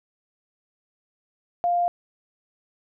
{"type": "tone", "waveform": "sine", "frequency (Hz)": 700, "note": "F5", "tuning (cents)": 4, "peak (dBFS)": -19, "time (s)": [1.64, 1.88], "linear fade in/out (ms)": 0, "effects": []}